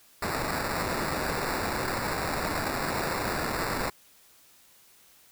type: noise with sample-and-hold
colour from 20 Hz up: white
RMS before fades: -30 dBFS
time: 0.22-3.9 s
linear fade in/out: 5 ms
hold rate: 3150 Hz
effects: white hiss -58 dBFS RMS until 5.31 s